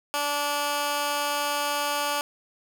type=tone with high-pass filter; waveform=15% pulse; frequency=290.1 Hz; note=D4; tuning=21 cents flat; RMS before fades=-27 dBFS; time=0.14-2.21 s; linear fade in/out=0 ms; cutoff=820 Hz; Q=0.64; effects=none